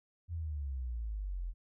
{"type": "exponential sweep", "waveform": "sine", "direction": "down", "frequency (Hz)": [87.31, 40.99], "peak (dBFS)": -35, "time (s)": [0.28, 1.54], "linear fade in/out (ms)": 50, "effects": []}